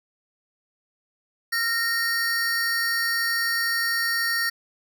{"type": "tone cluster", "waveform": "square", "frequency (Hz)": [1379, 1852, 4519], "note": ["F6", "A#6", "C#8"], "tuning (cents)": [-22, -12, 33], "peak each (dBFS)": [-32, -24, -30], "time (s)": [1.52, 4.5], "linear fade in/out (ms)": 10, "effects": []}